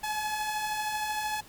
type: beating tone pair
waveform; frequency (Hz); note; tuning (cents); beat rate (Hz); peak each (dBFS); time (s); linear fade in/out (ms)
sawtooth; 841 / 854; G#5 / G#5; +22 / +48; 13; -35 / -26; 0.03-1.41; 10
effects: pink hiss -52 dBFS RMS until 1.48 s + MP3 96 kbps